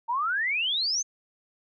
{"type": "exponential sweep", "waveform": "sine", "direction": "up", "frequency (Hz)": [900, 6480], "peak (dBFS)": -24, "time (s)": [0.08, 1.03], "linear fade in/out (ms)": 20, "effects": []}